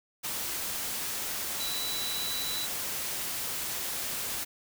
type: tone in noise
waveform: sine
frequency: 3951 Hz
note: B7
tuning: in tune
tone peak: -34 dBFS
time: 1.59-2.67 s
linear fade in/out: 20 ms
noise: white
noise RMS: -34 dBFS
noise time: 0.23-4.45 s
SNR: -3 dB
effects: none